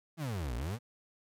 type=exponential two-way sweep; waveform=35% pulse; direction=down then up; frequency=172.7 to 55 to 128.8 Hz; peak=-32 dBFS; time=0.17-0.79 s; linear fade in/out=50 ms; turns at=0.55 s; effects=MP3 96 kbps